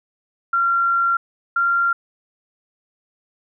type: tone pair in turn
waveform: sine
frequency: 1375 / 1383.8 Hz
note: F6 / F6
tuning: -27 / -16 cents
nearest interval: unison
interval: 11 cents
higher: second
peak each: -15 dBFS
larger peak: neither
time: 0.53-1.17 / 1.56-1.93 s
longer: first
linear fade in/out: 5 ms
effects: none